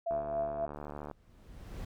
sine tone with tremolo, 673 Hz, E5, 36 cents sharp, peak -29 dBFS, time 0.06-0.66 s, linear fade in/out 10 ms, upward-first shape sine, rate 3.7 Hz, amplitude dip 60%
click train, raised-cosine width 1 ms, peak -28 dBFS, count 75, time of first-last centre 0.11-1.113 s, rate 73.8 Hz
brown noise with exponential growth, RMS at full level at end -39 dBFS, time 0.74-1.85 s, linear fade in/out 5 ms, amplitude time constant 240 ms
effects none

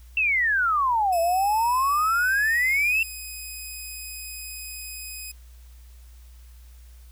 sine exponential two-way sweep, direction down then up, 2721 to 659.3 to 2721 Hz, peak -19 dBFS, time 0.17-3.03 s, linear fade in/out 2 ms, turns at 1.2 s
5% pulse tone with pitch glide, 2582 to 2513 Hz, E7 to D#7, -37 to +17 cents, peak -26 dBFS, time 1.12-5.32 s, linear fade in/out 10 ms, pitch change -46 cents, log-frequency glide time 1.75-2.54 s
effects added 60 Hz sine -44 dBFS peak until 7.11 s + white hiss -59 dBFS RMS until 7.11 s

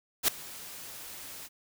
white noise with ADSR envelope, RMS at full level -22 dBFS, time 0.23-1.49 s, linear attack 51 ms, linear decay 4 ms, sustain -22 dB, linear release 37 ms, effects none

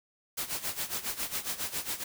white noise with tremolo, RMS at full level -32 dBFS, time 0.37-2.04 s, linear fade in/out 10 ms, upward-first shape sine, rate 7.3 Hz, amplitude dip 80%, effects none

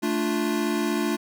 square chord, D minor, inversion second, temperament equal, 220 / 293.7 / 349.2 Hz, A3 / D4 / F4, 0 / 0 / 0 cents, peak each -28 dBFS, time 0.02-1.17 s, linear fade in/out 20 ms, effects none

